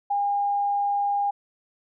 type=tone; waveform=sine; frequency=810 Hz; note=G#5; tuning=43 cents flat; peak=-21 dBFS; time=0.1-1.31 s; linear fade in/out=10 ms; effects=none